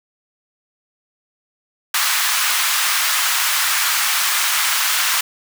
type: high-pass noise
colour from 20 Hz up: pink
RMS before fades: -18 dBFS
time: 1.94-5.21 s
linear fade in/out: 5 ms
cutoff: 1100 Hz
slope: 24 dB/octave
effects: none